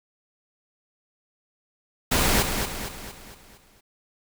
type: noise with echo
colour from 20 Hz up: pink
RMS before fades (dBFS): -21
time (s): 2.11-2.43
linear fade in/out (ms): 10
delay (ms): 230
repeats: 6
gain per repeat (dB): -6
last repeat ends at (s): 3.81
effects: none